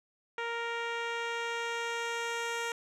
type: tone with low-pass filter sweep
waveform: 10% pulse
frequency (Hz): 466.2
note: A#4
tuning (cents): 0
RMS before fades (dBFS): -35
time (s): 0.38-2.72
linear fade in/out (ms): 2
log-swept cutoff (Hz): 2800 to 9000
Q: 0.74
effects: none